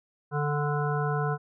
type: harmonic tone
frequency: 146.83 Hz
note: D3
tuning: in tune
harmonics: 1 / 3 / 5 / 7 / 9 / 10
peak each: -27 / -32 / -34 / -35 / -37 / -37 dBFS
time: 0.31-1.38 s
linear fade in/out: 50 ms
effects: none